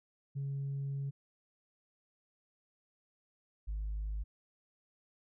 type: tone pair in turn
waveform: sine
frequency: 138.59 / 52.01 Hz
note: C#3 / G#1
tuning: 0 / +3 cents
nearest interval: octave + perfect fourth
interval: 1697 cents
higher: first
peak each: -33 / -33 dBFS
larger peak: neither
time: 0.35-1.11 / 3.67-4.24 s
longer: first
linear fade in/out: 20 ms
effects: tanh soft clip ceiling -32 dBFS